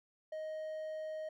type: tone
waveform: triangle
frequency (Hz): 625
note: D#5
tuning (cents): +8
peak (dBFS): -37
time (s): 0.32-1.29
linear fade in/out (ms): 5
effects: none